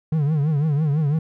triangle tone with vibrato, 149.9 Hz, D3, 36 cents sharp, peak -15 dBFS, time 0.12-1.19 s, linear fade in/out 5 ms, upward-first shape triangle, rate 6 Hz, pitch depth 150 cents each way, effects none

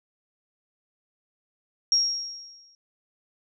sine tone with exponential decay, 5588 Hz, F8, in tune, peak -16 dBFS, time 1.92-2.75 s, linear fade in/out 1 ms, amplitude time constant 180 ms, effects none

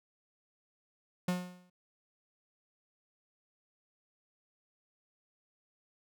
45% pulse tone with exponential decay, 180 Hz, F#3, 47 cents flat, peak -27 dBFS, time 1.28-1.7 s, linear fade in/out 5 ms, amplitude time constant 91 ms, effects none

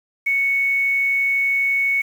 sine tone with quantisation, 2217 Hz, C#7, in tune, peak -16 dBFS, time 0.26-2.02 s, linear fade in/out 10 ms, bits 7, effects none

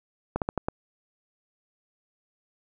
slowing click train, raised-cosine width 1 ms, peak -12 dBFS, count 5, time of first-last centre 0.36-0.685 s, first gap 58 ms, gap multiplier 1.23, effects none

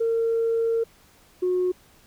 sine tone pair in turn, 457.2 / 363.7 Hz, A#4 / F#4, -34 / -30 cents, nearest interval major third, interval 396 cents, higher first, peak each -19 dBFS, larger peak neither, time 0-0.84 / 1.42-1.72 s, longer first, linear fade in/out 10 ms, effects tanh soft clip ceiling -16 dBFS + pink hiss -56 dBFS RMS until 2.06 s

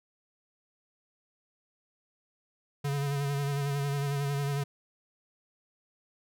square tone with vibrato, 141.3 Hz, C#3, 34 cents sharp, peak -29 dBFS, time 2.84-4.64 s, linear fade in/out 10 ms, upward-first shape sine, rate 11 Hz, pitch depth 33 cents each way, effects none

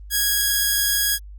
5% pulse tone, 1653 Hz, G#6, 9 cents flat, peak -7 dBFS, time 0.1-1.19 s, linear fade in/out 50 ms, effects added 50 Hz sine -36 dBFS peak until 1.38 s + Opus 32 kbps

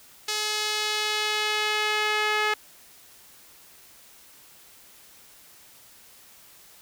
sawtooth tone with band-pass filter sweep, 424.9 Hz, G#4, 40 cents sharp, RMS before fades -26 dBFS, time 0.28-2.54 s, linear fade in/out 5 ms, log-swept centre 5100 to 2000 Hz, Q 1.1, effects white hiss -52 dBFS RMS until 6.81 s

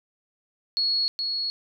sine tone with echo, 4342 Hz, C#8, 37 cents flat, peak -21 dBFS, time 0.77-1.08 s, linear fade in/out 0 ms, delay 420 ms, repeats 1, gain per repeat -4 dB, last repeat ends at 1.5 s, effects none

